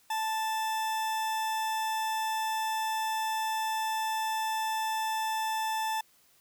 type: tone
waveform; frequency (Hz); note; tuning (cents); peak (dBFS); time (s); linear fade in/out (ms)
40% pulse; 880; A5; 0; -28; 0.1-6.01; 5
effects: white hiss -64 dBFS RMS until 6.4 s